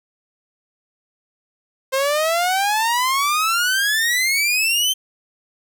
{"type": "exponential sweep", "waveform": "sawtooth", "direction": "up", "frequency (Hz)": [523.3, 3136], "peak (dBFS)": -13, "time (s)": [1.92, 4.94], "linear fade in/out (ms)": 20, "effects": []}